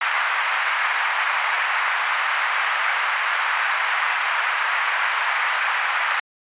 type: band-pass noise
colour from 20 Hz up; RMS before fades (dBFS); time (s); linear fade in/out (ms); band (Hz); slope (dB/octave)
white; -22; 0.01-6.2; 5; 890 to 2200; 24
effects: resampled to 8000 Hz

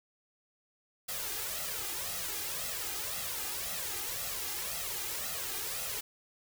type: noise with flanger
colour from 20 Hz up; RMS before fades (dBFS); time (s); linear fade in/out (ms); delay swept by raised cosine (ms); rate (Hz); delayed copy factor
white; -37; 1.08-6.01; 10; 1.5 to 2.5; 1.9; +0.7
effects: none

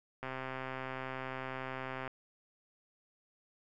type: click train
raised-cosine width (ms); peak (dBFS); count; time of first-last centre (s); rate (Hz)
0.5; -25; 243; 0.23-2.077; 131
effects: none

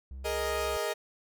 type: tone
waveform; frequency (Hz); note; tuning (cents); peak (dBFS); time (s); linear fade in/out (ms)
triangle; 66; C2; +16; -37; 0.11-0.77; 0
type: chord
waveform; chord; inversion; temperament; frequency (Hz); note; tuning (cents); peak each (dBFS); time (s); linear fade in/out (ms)
sawtooth; Ab suspended second; none; equal; 415.3 / 466.2 / 622.3; Ab4 / Bb4 / Eb5; 0 / 0 / 0; -31 / -31 / -29; 0.24-0.94; 20
effects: none

